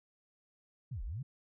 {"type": "linear two-way sweep", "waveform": "sine", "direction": "down then up", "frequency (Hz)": [146.83, 32.84, 146.83], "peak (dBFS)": -37, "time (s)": [0.91, 1.23], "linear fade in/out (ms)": 10, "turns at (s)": 1.03, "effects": []}